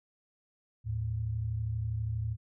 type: tone pair together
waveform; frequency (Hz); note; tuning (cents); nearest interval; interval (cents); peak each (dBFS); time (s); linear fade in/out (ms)
sine; 78.28 / 110.7; D#2 / A2; +11 / +11; tritone; 600; -37 / -31; 0.84-2.37; 50
effects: none